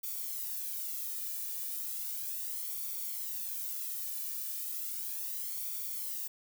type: noise with flanger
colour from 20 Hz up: violet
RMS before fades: -38 dBFS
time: 0.03-6.28 s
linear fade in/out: 10 ms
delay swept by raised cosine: 0.87 to 1.72 ms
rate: 0.35 Hz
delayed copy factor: +0.7
effects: none